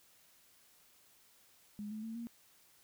sine tone with pitch steps, 207.7 / 216 / 224.7 / 233.7 Hz, G#3 / A3 / A3 / A#3, 0 / -32 / +37 / +5 cents, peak -40 dBFS, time 1.79-2.27 s, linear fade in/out 0 ms, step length 120 ms, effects white hiss -66 dBFS RMS until 2.83 s

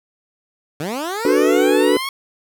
15% pulse linear sweep, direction up, 138.59 to 1108.7 Hz, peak -16 dBFS, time 0.8-2.09 s, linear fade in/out 2 ms
triangle chord, B minor seventh, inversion first, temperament equal, 293.7 / 370 / 440 / 493.9 Hz, D4 / F#4 / A4 / B4, 0 / 0 / 0 / 0 cents, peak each -16 dBFS, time 1.25-1.97 s, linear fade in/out 2 ms
effects none

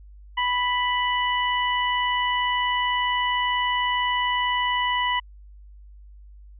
harmonic tone, 987.8 Hz, B5, in tune, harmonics 1 / 2 / 3, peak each -23 / -26 / -28 dBFS, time 0.37-5.2 s, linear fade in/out 10 ms, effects added 50 Hz sine -43 dBFS peak until 6.59 s

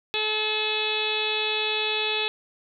harmonic tone, 430 Hz, A4, 40 cents flat, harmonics 1 / 2 / 3 / 4 / 5 / 6 / 7 / 8 / 9 / 10, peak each -31 / -34 / -40 / -38 / -40 / -28 / -39 / -29 / -32 / -40 dBFS, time 0.14-2.28 s, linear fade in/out 0 ms, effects none

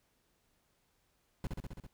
brown noise with echo, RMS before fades -35 dBFS, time 1.44-1.47 s, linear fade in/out 2 ms, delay 66 ms, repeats 6, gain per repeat -2 dB, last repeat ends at 1.866 s, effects pink hiss -75 dBFS RMS until 1.93 s

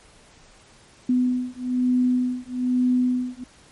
sine beating tone pair, 249.9 / 251 Hz, B3 / B3, +21 / +28 cents, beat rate 1.1 Hz, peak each -22 dBFS, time 1.09-3.44 s, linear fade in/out 5 ms, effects pink hiss -52 dBFS RMS until 3.71 s + MP3 48 kbps

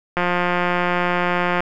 click train, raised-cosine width 0.5 ms, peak -5 dBFS, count 255, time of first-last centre 0.17-1.605 s, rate 177 Hz, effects none

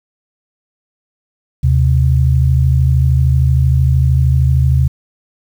sine tone pair together, 76.94 / 130 Hz, D#2 / C3, -19 / -11 cents, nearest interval major sixth, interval 908 cents, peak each -11 dBFS, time 1.63-4.88 s, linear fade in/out 10 ms, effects 7-bit

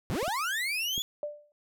35% pulse linear sweep, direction up, 67 to 3450 Hz, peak -27 dBFS, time 0.1-1.02 s, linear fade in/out 0 ms
clicks, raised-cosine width 3 ms, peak -27 dBFS, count 5, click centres 0.106 / 0.153 / 0.229 / 0.28 / 0.979 s
sine tone with exponential decay, 591 Hz, D5, 11 cents sharp, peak -28 dBFS, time 1.23-1.52 s, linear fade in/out 1 ms, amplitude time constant 62 ms
effects none

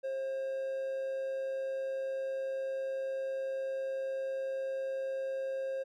triangle tone with amplitude modulation, 534 Hz, C5, 35 cents sharp, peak -30 dBFS, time 0.03-5.84 s, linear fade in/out 20 ms, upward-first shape sine, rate 130 Hz, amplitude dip 25%, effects none

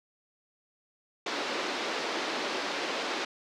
pink band-pass noise, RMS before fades -33 dBFS, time 1.26-3.25 s, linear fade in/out 5 ms, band 300 to 5100 Hz, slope 24 dB/octave, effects none

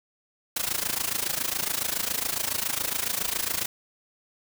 white noise with amplitude modulation, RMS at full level -25 dBFS, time 0.56-3.66 s, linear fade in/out 5 ms, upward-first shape sine, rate 27.2 Hz, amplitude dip 85%, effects none

